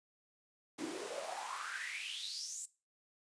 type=noise with high-pass filter sweep; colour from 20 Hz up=pink; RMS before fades=-43 dBFS; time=0.78-2.66 s; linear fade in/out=10 ms; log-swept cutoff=270 to 8000 Hz; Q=7.3; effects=noise-tail reverb RT60 0.3 s tail -19 dB re dry + resampled to 22050 Hz